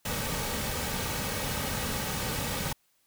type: noise with comb filter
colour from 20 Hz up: pink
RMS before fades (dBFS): -32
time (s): 0.05-2.73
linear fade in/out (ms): 5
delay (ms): 2.9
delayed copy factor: -0.5
effects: white hiss -70 dBFS RMS until 3.06 s